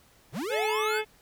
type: linear sweep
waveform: square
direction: up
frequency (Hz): 92.6 to 1617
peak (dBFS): -31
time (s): 0.32-1.02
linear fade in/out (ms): 50
type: harmonic tone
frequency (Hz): 431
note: A4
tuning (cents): -36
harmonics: 1 / 2 / 3 / 4 / 5 / 6 / 7 / 8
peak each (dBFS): -28 / -34 / -42 / -41 / -35 / -37 / -45 / -41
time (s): 0.49-1.05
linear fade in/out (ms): 50
effects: pink hiss -60 dBFS RMS until 1.21 s